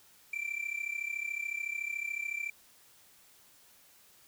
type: tone with amplitude modulation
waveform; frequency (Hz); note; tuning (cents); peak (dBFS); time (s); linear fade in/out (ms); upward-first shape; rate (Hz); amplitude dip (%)
triangle; 2349; D7; 0; -28; 0.33-2.5; 5; sine; 33.8; 85
effects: tanh soft clip ceiling -24 dBFS + white hiss -61 dBFS RMS until 4.27 s